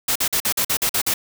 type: noise bursts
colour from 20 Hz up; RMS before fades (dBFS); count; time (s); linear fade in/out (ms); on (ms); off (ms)
white; -20; 9; 0.08-1.14; 5; 76; 47
effects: none